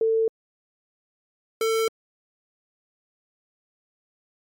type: tone pair in turn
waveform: sine / square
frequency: 447.3 / 447.3 Hz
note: A4 / A4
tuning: +28 / +28 cents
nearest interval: unison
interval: 0 cents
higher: neither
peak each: -18 / -21 dBFS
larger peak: first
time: 0.01-0.28 / 1.61-1.88 s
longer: neither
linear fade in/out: 2 ms
effects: MP3 64 kbps